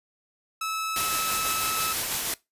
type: tone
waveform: sawtooth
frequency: 1302 Hz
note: E6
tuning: 22 cents flat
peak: -24 dBFS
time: 0.61-1.93 s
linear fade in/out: 5 ms
type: noise with tremolo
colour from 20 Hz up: white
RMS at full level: -27 dBFS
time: 0.96-2.34 s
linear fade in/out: 2 ms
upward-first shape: sine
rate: 6.1 Hz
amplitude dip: 25%
effects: noise-tail reverb RT60 0.2 s tail -21 dB re dry + resampled to 32000 Hz